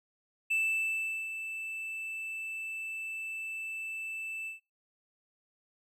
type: tone with ADSR envelope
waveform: triangle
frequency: 2644 Hz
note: E7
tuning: 5 cents sharp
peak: -25 dBFS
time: 0.5-4.6 s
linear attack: 12 ms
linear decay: 770 ms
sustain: -10 dB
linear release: 130 ms
effects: noise-tail reverb RT60 0.2 s tail -17 dB re dry